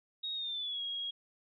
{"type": "tone with pitch glide", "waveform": "sine", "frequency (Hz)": [3759, 3291], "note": ["A#7", "G#7"], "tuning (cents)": [14, -16], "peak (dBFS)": -35, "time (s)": [0.23, 1.11], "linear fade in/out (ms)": 10, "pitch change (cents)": -230, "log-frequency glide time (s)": [0.34, 0.82], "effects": []}